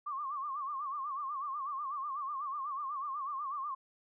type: tone with vibrato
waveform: sine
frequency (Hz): 1130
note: C#6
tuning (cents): +33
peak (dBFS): -35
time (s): 0.06-3.75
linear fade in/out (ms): 10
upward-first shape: sine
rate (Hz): 8.1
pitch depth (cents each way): 120
effects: none